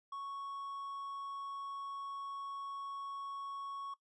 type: tone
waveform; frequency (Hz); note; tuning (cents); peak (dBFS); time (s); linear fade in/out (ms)
triangle; 1108.7; C#6; 0; -39; 0.12-3.94; 5
effects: noise-tail reverb RT60 0.1 s tail -19 dB re dry + resampled to 24000 Hz